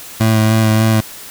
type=tone with vibrato; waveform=25% pulse; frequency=110 Hz; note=A2; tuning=in tune; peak=-6 dBFS; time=0.2-1.01 s; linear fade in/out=10 ms; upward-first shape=sine; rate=3.4 Hz; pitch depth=18 cents each way; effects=white hiss -33 dBFS RMS until 1.3 s